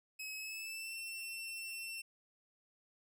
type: tone with pitch glide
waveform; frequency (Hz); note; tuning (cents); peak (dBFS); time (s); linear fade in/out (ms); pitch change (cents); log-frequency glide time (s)
sawtooth; 2561 to 2698; D#7 to E7; +49 to +40; -39; 0.19-2.02; 10; +91; 0.36-0.97
effects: none